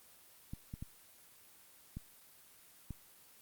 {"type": "clicks", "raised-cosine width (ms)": 5, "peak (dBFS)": -30, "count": 5, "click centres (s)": [0.535, 0.739, 0.825, 1.97, 2.907], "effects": ["white hiss -61 dBFS RMS until 3.41 s", "Opus 24 kbps"]}